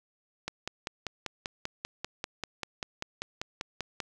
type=click train; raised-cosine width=0.2 ms; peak=-16 dBFS; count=19; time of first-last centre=0.48-4.003 s; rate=5.11 Hz; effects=none